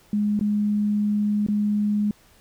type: tone with dropouts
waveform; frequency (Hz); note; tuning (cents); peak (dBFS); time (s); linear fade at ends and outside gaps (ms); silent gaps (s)
sine; 208; G#3; +3; -19; 0.13-2.11; 2; 0.393-0.41 / 1.465-1.485
effects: pink hiss -56 dBFS RMS until 2.4 s